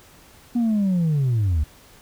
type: linear sweep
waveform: sine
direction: down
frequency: 243.9 to 69.3 Hz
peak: -15 dBFS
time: 0.55-1.64 s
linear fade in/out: 10 ms
effects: tanh soft clip ceiling -16 dBFS + pink hiss -50 dBFS RMS until 2.01 s